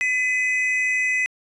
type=tone pair together; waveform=triangle; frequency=2012 / 2533 Hz; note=B6 / D#7; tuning=+32 / +30 cents; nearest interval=major third; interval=398 cents; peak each=-19 / -22 dBFS; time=0.01-1.26 s; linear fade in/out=0 ms; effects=resampled to 24000 Hz